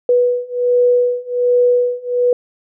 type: beating tone pair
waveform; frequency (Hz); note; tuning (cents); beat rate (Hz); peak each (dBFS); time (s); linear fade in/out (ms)
sine; 489.9 / 491.2; B4 / B4; -14 / -9; 1.3; -15 / -14; 0.09-2.33; 2
effects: none